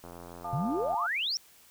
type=click train; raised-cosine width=1 ms; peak=-31 dBFS; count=79; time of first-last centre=0.04-0.943 s; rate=86.4 Hz
type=chord; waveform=sine; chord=D minor; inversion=first; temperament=equal with one note detuned; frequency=698.5 / 880 / 1204.2 Hz; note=F5 / A5 / D6; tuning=0 / 0 / +43 cents; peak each=-36 / -38 / -39 dBFS; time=0.44-1.07 s; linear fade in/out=10 ms
type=exponential sweep; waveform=sine; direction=up; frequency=123.47 to 5730 Hz; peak=-28 dBFS; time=0.53-1.37 s; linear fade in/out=0 ms
effects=white hiss -58 dBFS RMS until 1.7 s